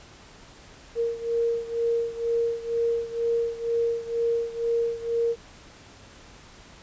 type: beating tone pair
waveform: sine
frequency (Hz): 464.6 / 466.7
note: A#4 / A#4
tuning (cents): -6 / +2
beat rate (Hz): 2.1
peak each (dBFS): -25 / -28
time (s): 0.95-5.36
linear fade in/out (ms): 50
effects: pink hiss -49 dBFS RMS until 6.82 s + resampled to 16000 Hz